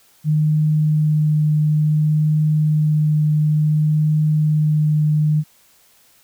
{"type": "tone with vibrato", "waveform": "sine", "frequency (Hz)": 152.7, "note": "D#3", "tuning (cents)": -32, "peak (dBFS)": -13, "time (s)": [0.24, 5.44], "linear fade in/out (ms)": 50, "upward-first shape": "triangle", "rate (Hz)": 0.57, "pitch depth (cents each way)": 10, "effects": ["white hiss -54 dBFS RMS until 6.23 s"]}